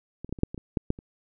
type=clicks; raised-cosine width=3 ms; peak=-23 / -30 / -17 / -28 / -7 / -22 / -24 / -11 / -11 / -29 dBFS; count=10; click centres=0.246 / 0.293 / 0.326 / 0.388 / 0.434 / 0.545 / 0.578 / 0.772 / 0.904 / 0.989 s; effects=none